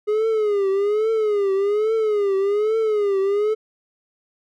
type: tone with vibrato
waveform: triangle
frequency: 415.9 Hz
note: G#4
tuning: 2 cents sharp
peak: -15 dBFS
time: 0.07-3.55 s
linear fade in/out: 20 ms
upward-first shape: triangle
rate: 1.2 Hz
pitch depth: 140 cents each way
effects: none